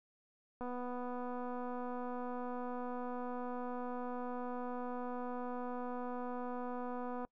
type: click train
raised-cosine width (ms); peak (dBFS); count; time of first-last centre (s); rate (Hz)
1; -30; 1641; 0.61-7.25; 247
effects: noise-tail reverb RT60 0.1 s tail -25 dB re dry